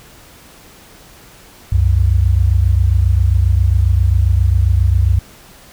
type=tone pair together; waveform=sine; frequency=66.26 / 93.7 Hz; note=C2 / F#2; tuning=+22 / +22 cents; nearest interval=tritone; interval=600 cents; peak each=-12 dBFS; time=1.72-5.19 s; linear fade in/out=5 ms; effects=pink hiss -42 dBFS RMS until 5.72 s